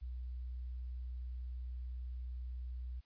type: tone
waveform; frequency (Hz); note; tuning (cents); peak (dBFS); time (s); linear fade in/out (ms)
sine; 61.74; B1; 0; -40; 0.01-3.01; 20
effects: white hiss -75 dBFS RMS until 3.05 s + resampled to 11025 Hz